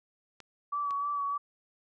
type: clicks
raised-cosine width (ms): 0.2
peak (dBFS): -30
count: 2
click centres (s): 0.403 / 0.908
type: tone with vibrato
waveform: sine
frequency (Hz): 1144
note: D6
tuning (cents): -46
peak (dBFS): -29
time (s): 0.72-1.38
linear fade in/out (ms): 10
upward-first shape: sine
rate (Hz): 3.3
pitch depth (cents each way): 30
effects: none